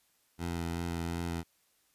15% pulse tone with vibrato, 84.9 Hz, F2, 48 cents flat, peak -27 dBFS, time 0.38-1.44 s, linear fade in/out 50 ms, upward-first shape sine, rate 2.7 Hz, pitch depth 20 cents each way, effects white hiss -71 dBFS RMS until 1.94 s + resampled to 32000 Hz

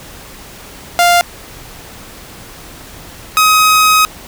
sawtooth tone pair in turn, 698.5 / 1263.8 Hz, F5 / D#6, 0 / +27 cents, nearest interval minor seventh, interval 1027 cents, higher second, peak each -3 dBFS, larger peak neither, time 0.99-1.21 / 3.37-4.05 s, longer second, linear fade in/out 0 ms, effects pink hiss -34 dBFS RMS until 4.27 s

